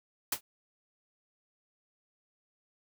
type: noise with exponential decay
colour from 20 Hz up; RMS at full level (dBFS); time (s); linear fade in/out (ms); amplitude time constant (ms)
white; -25; 0.32-0.41; 5; 19
effects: none